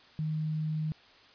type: tone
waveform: sine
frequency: 155.56 Hz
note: D#3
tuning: in tune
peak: -29 dBFS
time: 0.19-0.92 s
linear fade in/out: 0 ms
effects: white hiss -57 dBFS RMS until 1.34 s + resampled to 11025 Hz